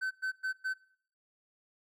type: tone bursts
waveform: triangle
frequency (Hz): 1528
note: G6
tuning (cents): -45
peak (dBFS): -29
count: 4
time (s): 0.01-0.74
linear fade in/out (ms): 20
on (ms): 100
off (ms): 110
effects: noise-tail reverb RT60 0.6 s tail -20 dB re dry